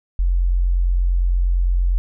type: tone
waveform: sine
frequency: 44.36 Hz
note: F1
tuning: 28 cents sharp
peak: -14 dBFS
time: 0.19-1.98 s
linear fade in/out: 0 ms
effects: none